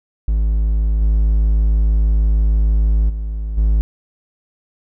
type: tone with level steps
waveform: triangle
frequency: 53.2 Hz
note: G#1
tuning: 42 cents sharp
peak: -11 / -9 / -18 / -9 dBFS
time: 0.28-3.81 s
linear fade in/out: 0 ms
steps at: 1.01 / 3.09 / 3.57 s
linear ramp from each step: 10 ms
effects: none